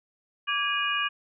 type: tone cluster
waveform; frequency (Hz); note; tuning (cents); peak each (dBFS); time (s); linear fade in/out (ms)
sine; 1160 / 1645 / 2461 / 2883; D6 / G#6 / D#7 / F#7; -22 / -17 / -20 / -46; -30; 0.47-1.09; 20
effects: none